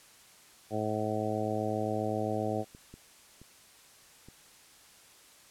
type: harmonic tone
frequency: 107.6 Hz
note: A2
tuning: 38 cents flat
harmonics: 1 / 2 / 3 / 4 / 5 / 6 / 7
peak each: -37 / -37 / -37 / -37 / -37 / -37 / -37 dBFS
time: 0.7-2.65 s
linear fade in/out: 50 ms
type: clicks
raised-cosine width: 3 ms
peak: -36 / -34 / -38 / -37 dBFS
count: 4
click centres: 2.749 / 2.94 / 3.416 / 4.286 s
effects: white hiss -57 dBFS RMS until 5.5 s + low-pass 11000 Hz 12 dB/octave